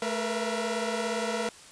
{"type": "tone cluster", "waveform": "sawtooth", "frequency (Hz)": [217.8, 468.5, 485.8, 673], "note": ["A3", "A#4", "B4", "E5"], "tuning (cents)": [-17, 9, -29, 36], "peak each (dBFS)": -30, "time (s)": [0.02, 1.49], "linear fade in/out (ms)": 2, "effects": ["white hiss -50 dBFS RMS until 1.71 s", "resampled to 22050 Hz"]}